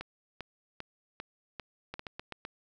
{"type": "two click trains", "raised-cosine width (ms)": 0.3, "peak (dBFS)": [-23, -23], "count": [5, 6], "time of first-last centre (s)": [[1.94, 2.451], [0.01, 1.994]], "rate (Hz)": [7.83, 2.52], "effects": []}